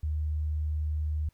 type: tone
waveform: sine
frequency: 76.3 Hz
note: D#2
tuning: 33 cents flat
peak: -27 dBFS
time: 0.03-1.29 s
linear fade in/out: 5 ms
effects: pink hiss -71 dBFS RMS until 1.33 s